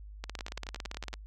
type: two click trains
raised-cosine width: 0.2 ms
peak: -24 / -20 dBFS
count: 9 / 17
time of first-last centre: 0.39-1.131 / 0.24-1.139 s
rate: 10.8 / 17.8 Hz
effects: added 51 Hz sine -44 dBFS peak until 1.26 s